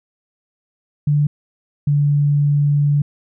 sine tone pair in turn, 146.83 / 144.89 Hz, D3 / D3, 0 / -23 cents, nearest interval unison, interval 23 cents, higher first, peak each -12 dBFS, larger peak neither, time 1.07-1.27 / 1.87-3.02 s, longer second, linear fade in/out 5 ms, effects none

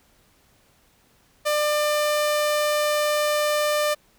sawtooth tone, 597 Hz, D5, 28 cents sharp, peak -16 dBFS, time 1.45-3.95 s, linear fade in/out 20 ms, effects pink hiss -60 dBFS RMS until 4.18 s

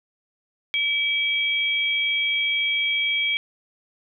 sine tone pair together, 2307 / 3263 Hz, D7 / G#7, -31 / -31 cents, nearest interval tritone, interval 600 cents, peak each -22 / -24 dBFS, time 0.74-3.37 s, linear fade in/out 0 ms, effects none

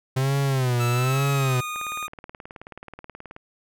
45% pulse tone with vibrato, 129.3 Hz, C3, 20 cents flat, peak -20 dBFS, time 0.16-1.61 s, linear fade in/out 10 ms, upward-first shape sine, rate 1.1 Hz, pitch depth 130 cents each way
25% pulse tone with pitch glide, 1318.5 to 1230.2 Hz, E6 to D#6, 0 to -20 cents, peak -25 dBFS, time 0.79-2.08 s, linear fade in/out 20 ms, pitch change -120 cents, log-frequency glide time 1.03-1.6 s
click train, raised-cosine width 0.5 ms, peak -24 dBFS, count 31, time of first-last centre 1.76-3.364 s, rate 18.7 Hz
effects none

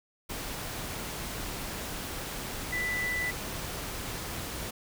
sine tone in noise, 1985 Hz, B6, 8 cents sharp, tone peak -29 dBFS, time 2.72-3.31 s, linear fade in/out 10 ms, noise pink, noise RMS -37 dBFS, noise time 0.29-4.71 s, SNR +5 dB, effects none

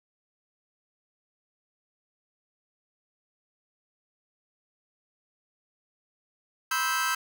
sawtooth chord, C major seventh, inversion third, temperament just, 981.1 / 1046.5 / 1308.1 / 1569.8 Hz, B5 / C6 / E6 / G6, -12 / 0 / -14 / +2 cents, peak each -30 / -31 / -25 / -25 dBFS, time 6.71-7.15 s, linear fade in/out 5 ms, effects none

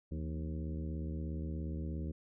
harmonic tone with a mistuned harmonic, 77 Hz, D#2, 17 cents flat, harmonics 1 / 2 / 3 / 4 / 5 / 6 / 7, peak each -38 / -42 / -46 / -47 / -52 / -56 / -56 dBFS, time 0.11-2.12 s, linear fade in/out 10 ms, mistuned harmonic 2, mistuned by +100 cents, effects none

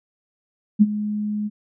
sine tone with ADSR envelope, 209.8 Hz, G#3, 18 cents sharp, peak -7 dBFS, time 0.79-1.5 s, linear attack 27 ms, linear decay 37 ms, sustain -15 dB, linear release 35 ms, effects none

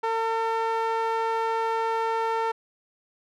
sawtooth tone with band-pass filter, 451.7 Hz, A4, 45 cents sharp, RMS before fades -26 dBFS, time 0.03-2.52 s, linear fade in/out 10 ms, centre 940 Hz, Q 1.5, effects none

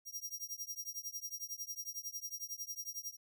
sawtooth tone with tremolo, 5700 Hz, F8, 34 cents sharp, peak -35 dBFS, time 0.05-3.17 s, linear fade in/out 50 ms, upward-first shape triangle, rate 11 Hz, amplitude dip 100%, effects none

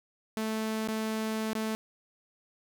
sawtooth tone with dropouts, 219.3 Hz, A3, 6 cents flat, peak -26 dBFS, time 0.37-1.75 s, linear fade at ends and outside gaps 0 ms, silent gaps 0.875-0.885 / 1.532-1.552 s, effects none

